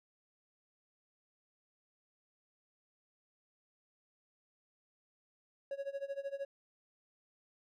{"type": "tone with tremolo", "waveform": "triangle", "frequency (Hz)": 554.4, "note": "C#5", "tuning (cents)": 0, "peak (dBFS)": -33, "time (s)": [5.71, 6.45], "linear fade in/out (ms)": 2, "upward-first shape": "sine", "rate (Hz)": 13, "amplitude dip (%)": 90, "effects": []}